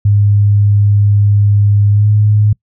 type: tone with pitch glide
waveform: sine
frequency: 102.4 to 105.16 Hz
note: G#2 to G#2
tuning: -24 to +22 cents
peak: -6 dBFS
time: 0.05-2.53 s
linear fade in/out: 5 ms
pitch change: +46 cents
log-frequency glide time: 1.91-2.08 s
effects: noise-tail reverb RT60 0.1 s tail -25 dB re dry